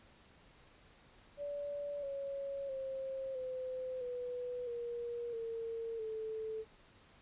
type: tone with pitch steps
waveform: sine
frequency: 576 / 554.1 / 533.1 / 512.9 / 493.4 / 474.7 / 456.6 / 439.3 Hz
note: D5 / C#5 / C5 / C5 / B4 / A#4 / A#4 / A4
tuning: -34 / -1 / +32 / -35 / -2 / +31 / -36 / -3 cents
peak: -38 dBFS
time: 1.37-6.65 s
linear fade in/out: 50 ms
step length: 660 ms
effects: pink hiss -63 dBFS RMS until 7.21 s + resampled to 8000 Hz